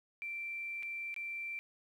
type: tone with dropouts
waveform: sine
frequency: 2349 Hz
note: D7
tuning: in tune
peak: -38 dBFS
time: 0.22-1.59 s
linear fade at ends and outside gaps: 0 ms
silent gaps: 0.826-0.831 / 1.142-1.163 s
effects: 11-bit